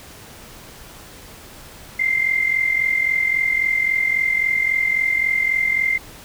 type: tone with amplitude modulation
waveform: sine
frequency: 2093 Hz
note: C7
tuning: in tune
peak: -13 dBFS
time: 1.99-5.98 s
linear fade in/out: 10 ms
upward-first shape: sine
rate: 43.7 Hz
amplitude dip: 70%
effects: pink hiss -41 dBFS RMS until 6.24 s